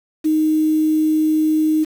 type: tone with quantisation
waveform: sine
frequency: 311.1 Hz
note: D#4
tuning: in tune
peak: -13 dBFS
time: 0.24-1.85 s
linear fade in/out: 20 ms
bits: 6
effects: none